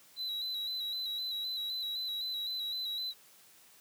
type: tone with vibrato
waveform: triangle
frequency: 3951 Hz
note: B7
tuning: in tune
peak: -33 dBFS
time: 0.16-3.14 s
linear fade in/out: 50 ms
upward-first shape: square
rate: 3.9 Hz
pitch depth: 33 cents each way
effects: white hiss -60 dBFS RMS until 3.8 s + high-pass 100 Hz 12 dB/octave